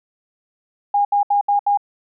sine tone bursts, 814 Hz, G#5, 35 cents flat, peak -13 dBFS, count 5, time 0.94-1.774 s, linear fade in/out 5 ms, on 110 ms, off 71 ms, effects none

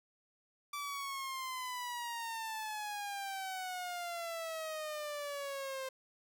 sawtooth exponential sweep, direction down, 1166 to 523.3 Hz, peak -35 dBFS, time 0.73-5.89 s, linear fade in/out 5 ms, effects none

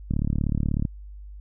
click train, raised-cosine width 5 ms, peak -12 dBFS, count 28, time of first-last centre 0.11-0.852 s, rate 36.4 Hz, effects added 50 Hz sine -38 dBFS peak until 1.4 s

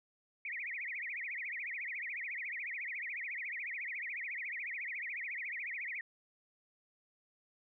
sine tone with vibrato, 2136 Hz, C7, 35 cents sharp, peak -38 dBFS, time 0.45-6.01 s, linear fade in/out 2 ms, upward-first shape triangle, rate 14 Hz, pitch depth 290 cents each way, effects none

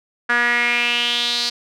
sawtooth tone with band-pass filter sweep, 239.8 Hz, A#3, 49 cents sharp, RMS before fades -19 dBFS, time 0.29-1.5 s, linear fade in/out 10 ms, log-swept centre 1600 to 4500 Hz, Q 5, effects none

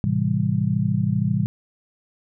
sine chord, A minor seventh, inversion none, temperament just, 110 / 132 / 165 / 198 Hz, A2 / C3 / E3 / G3, 0 / +16 / +2 / +18 cents, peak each -24 dBFS, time 0.04-1.46 s, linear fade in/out 0 ms, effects none

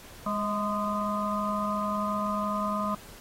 harmonic tone with a mistuned harmonic, 206 Hz, G#3, 14 cents flat, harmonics 1 / 3 / 5 / 6, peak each -31 / -34 / -32 / -32 dBFS, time 0.26-2.95 s, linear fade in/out 5 ms, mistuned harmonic 3, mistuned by +43 cents, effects pink hiss -49 dBFS RMS until 3.2 s + AAC 48 kbps

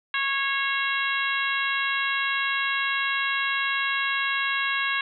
harmonic tone with a mistuned harmonic, 550 Hz, C#5, 14 cents flat, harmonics 2 / 3 / 4 / 5 / 6 / 7, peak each -30 / -27 / -30 / -30 / -34 / -35 dBFS, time 0.14-5.01 s, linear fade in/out 2 ms, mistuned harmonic 4, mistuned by -17 cents, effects none

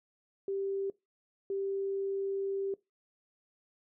sine tone bursts at uneven times, 392 Hz, G4, in tune, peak -31 dBFS, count 2, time 0.48-0.9 / 1.5-2.74 s, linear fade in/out 2 ms, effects noise-tail reverb RT60 0.2 s tail -21 dB re dry

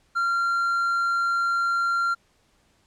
triangle tone, 1380 Hz, F6, 21 cents flat, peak -19 dBFS, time 0.15-2.15 s, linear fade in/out 20 ms, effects pink hiss -64 dBFS RMS until 2.86 s + low-pass 9000 Hz 12 dB/octave

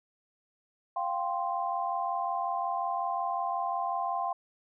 sine chord, F suspended second, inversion none, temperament equal, 698.5 / 784 / 1046.5 Hz, F5 / G5 / C6, 0 / 0 / 0 cents, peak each -33 / -33 / -33 dBFS, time 0.96-4.33 s, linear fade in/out 5 ms, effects none

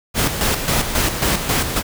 pink noise with tremolo, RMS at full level -17 dBFS, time 0.14-1.83 s, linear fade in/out 50 ms, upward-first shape square, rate 3.7 Hz, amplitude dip 55%, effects none

